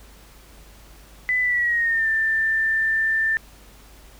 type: tone with pitch glide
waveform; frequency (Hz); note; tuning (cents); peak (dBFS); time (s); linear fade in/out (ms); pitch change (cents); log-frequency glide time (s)
sine; 2000 to 1781.8; B6 to A6; +21 to +21; -18; 1.29-3.37; 0; -200; 1.41-2.08
effects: added 50 Hz sine -47 dBFS peak until 4.19 s + pink hiss -50 dBFS RMS until 4.19 s